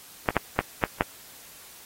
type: clicks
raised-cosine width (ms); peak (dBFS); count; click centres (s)
0.5; -5; 5; 0.288 / 0.367 / 0.59 / 0.838 / 1.009
effects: white hiss -48 dBFS RMS until 1.85 s + AAC 48 kbps